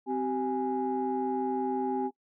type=tone cluster; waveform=sine; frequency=259.6 / 385.3 / 829 Hz; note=C4 / G4 / G#5; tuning=-13 / -30 / -3 cents; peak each=-31 dBFS; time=0.06-2.11 s; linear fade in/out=50 ms; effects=noise-tail reverb RT60 0.1 s tail -20 dB re dry + tanh soft clip ceiling -20 dBFS